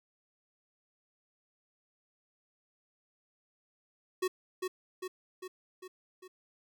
square tone with echo, 370 Hz, F#4, in tune, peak -29 dBFS, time 4.22-4.28 s, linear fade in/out 10 ms, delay 400 ms, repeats 5, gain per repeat -4 dB, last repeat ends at 6.28 s, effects none

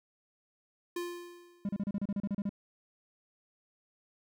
square tone with exponential decay, 349.2 Hz, F4, in tune, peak -33 dBFS, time 0.96-1.84 s, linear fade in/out 5 ms, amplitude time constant 190 ms
triangle tone bursts, 201.1 Hz, G3, 44 cents sharp, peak -28 dBFS, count 12, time 1.65-2.493 s, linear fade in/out 2 ms, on 40 ms, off 33 ms
effects none

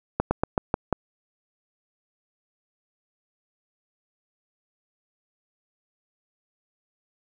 slowing click train, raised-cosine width 1 ms, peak -7 dBFS, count 6, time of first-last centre 0.2-0.927 s, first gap 110 ms, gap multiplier 1.14, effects none

